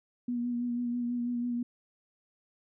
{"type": "tone with vibrato", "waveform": "sine", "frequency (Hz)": 241.4, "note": "B3", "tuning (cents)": -39, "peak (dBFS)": -29, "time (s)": [0.28, 1.63], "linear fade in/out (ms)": 5, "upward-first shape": "sine", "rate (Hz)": 6.1, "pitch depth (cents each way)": 24, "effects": []}